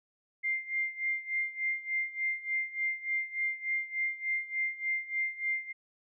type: tone with tremolo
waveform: sine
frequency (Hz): 2101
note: C7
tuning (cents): +7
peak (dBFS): -27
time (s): 0.43-5.73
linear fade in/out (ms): 20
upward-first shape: sine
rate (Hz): 3.4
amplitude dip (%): 85
effects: none